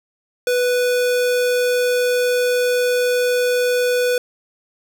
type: tone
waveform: square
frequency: 493.9 Hz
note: B4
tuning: in tune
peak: -16 dBFS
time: 0.47-4.18 s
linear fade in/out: 2 ms
effects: none